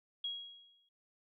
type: tone with exponential decay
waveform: sine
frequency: 3300 Hz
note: G#7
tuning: 12 cents flat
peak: -34 dBFS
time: 0.24-0.89 s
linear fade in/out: 5 ms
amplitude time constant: 140 ms
effects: none